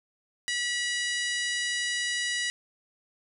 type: harmonic tone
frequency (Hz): 971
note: B5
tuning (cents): -30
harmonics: 2 / 3 / 4 / 5 / 6 / 7 / 8 / 9 / 10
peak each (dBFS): -30 / -34 / -36 / -38 / -40 / -41 / -42 / -43 / -44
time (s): 0.48-2.5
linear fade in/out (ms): 0
effects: none